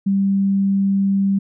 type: tone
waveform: sine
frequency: 196.3 Hz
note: G3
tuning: 3 cents sharp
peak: -14 dBFS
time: 0.06-1.39 s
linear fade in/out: 10 ms
effects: none